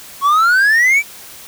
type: exponential sweep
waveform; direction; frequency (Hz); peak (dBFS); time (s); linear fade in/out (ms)
triangle; up; 1088 to 2357; -7; 0.21-1.03; 50
effects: white hiss -36 dBFS RMS until 1.47 s